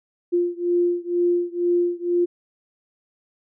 sine beating tone pair, 349.1 / 351.2 Hz, F4 / F4, -1 / +10 cents, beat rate 2.1 Hz, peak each -21 / -22 dBFS, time 0.32-2.26 s, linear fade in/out 20 ms, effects none

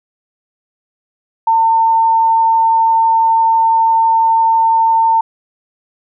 sine tone, 903 Hz, A5, 45 cents sharp, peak -8 dBFS, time 1.47-5.21 s, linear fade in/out 5 ms, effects none

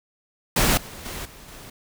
pink noise with level steps, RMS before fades -19 / -39 / -33 / -45 / -42 dBFS, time 0.56-1.7 s, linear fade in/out 5 ms, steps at 0.77 / 1.05 / 1.25 / 1.48 s, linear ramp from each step 5 ms, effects none

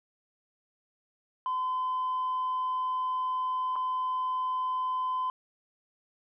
sine tone with dropouts, 1021 Hz, C6, 43 cents flat, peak -26 dBFS, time 1.46-5.3 s, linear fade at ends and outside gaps 1 ms, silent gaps 3.757-3.762 s, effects tanh soft clip ceiling -25 dBFS

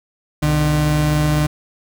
35% pulse tone pair together, 63.4 / 150.7 Hz, B1 / D3, +46 / +45 cents, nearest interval octave + minor third, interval 1499 cents, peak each -21 / -13 dBFS, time 0.42-1.47 s, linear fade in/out 10 ms, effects none

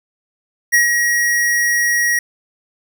square tone with ADSR envelope, 1900 Hz, A#6, 33 cents sharp, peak -9 dBFS, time 0.72-2.19 s, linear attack 22 ms, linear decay 130 ms, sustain -5 dB, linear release 3 ms, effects none

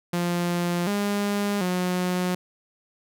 sawtooth tone with pitch steps, 174.4 / 203.5 / 180.9 Hz, F3 / G#3 / F#3, -2 / -35 / -39 cents, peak -19 dBFS, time 0.13-2.35 s, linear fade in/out 5 ms, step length 740 ms, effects none

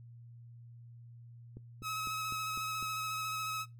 click train, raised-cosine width 3 ms, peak -35 dBFS, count 6, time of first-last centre 1.57-2.826 s, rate 3.98 Hz
sawtooth tone with vibrato, 1282 Hz, E6, 49 cents flat, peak -32 dBFS, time 1.82-3.66 s, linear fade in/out 50 ms, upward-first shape square, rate 14 Hz, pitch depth 13 cents each way
effects noise-tail reverb RT60 0.2 s tail -20 dB re dry + added 118 Hz sine -50 dBFS peak until 3.79 s

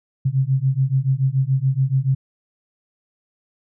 sine beating tone pair, 130 / 137 Hz, C3 / C#3, -11 / -20 cents, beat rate 7 Hz, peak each -19 dBFS, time 0.25-2.15 s, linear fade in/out 10 ms, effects none

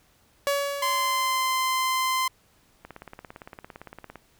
sawtooth tone with exponential decay, 565 Hz, C#5, 33 cents sharp, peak -17 dBFS, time 0.47-1.85 s, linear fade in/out 0 ms, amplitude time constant 300 ms
sawtooth tone, 1037 Hz, C6, 16 cents flat, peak -19 dBFS, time 0.82-2.28 s, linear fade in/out 5 ms
click train, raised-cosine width 0.5 ms, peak -25 dBFS, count 24, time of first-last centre 2.85-4.157 s, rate 17.6 Hz
effects pink hiss -62 dBFS RMS until 4.39 s

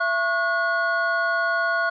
triangle tone cluster, 672 / 1100 / 1450 Hz, E5 / C#6 / F#6, +33 / -14 / -35 cents, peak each -24 / -26 / -20 dBFS, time 0-1.9 s, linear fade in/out 10 ms, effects resampled to 11025 Hz

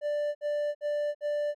triangle tone bursts, 589 Hz, D5, 5 cents sharp, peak -25 dBFS, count 4, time 0.01-1.547 s, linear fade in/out 50 ms, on 340 ms, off 59 ms, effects none

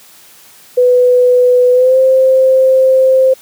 sine tone with pitch glide, 496.9 to 523.7 Hz, B4 to C5, +11 to +1 cents, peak -5 dBFS, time 0.77-3.34 s, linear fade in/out 10 ms, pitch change +90 cents, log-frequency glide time 1.72-1.98 s, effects white hiss -41 dBFS RMS until 3.41 s + high-pass 100 Hz 12 dB/octave

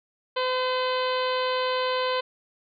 harmonic tone, 510 Hz, C5, 44 cents flat, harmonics 1 / 2 / 3 / 4 / 5 / 6 / 7 / 8 / 9, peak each -26 / -28 / -35 / -38 / -38 / -35 / -40 / -37 / -45 dBFS, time 0.36-2.21 s, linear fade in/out 10 ms, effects none

